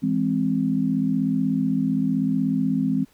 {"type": "chord", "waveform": "sine", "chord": "E augmented", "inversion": "none", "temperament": "equal with one note detuned", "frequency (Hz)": [164.81, 205.7, 261.6], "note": ["E3", "G#3", "B#3"], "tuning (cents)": [0, -16, 0], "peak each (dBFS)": [-26, -24, -22], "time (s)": [0.02, 3.05], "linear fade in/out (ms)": 20, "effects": ["pink hiss -59 dBFS RMS until 3.13 s"]}